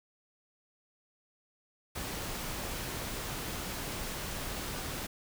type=noise; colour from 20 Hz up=pink; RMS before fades=-38 dBFS; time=1.95-5.07 s; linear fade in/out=10 ms; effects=none